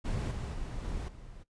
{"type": "noise with level steps", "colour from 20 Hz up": "brown", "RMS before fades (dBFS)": [-32, -36, -38, -36, -49], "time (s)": [0.04, 1.44], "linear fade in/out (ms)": 20, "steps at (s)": [0.31, 0.54, 0.84, 1.08], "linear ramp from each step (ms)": 5, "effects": ["noise-tail reverb RT60 0.1 s tail -17 dB re dry", "resampled to 22050 Hz"]}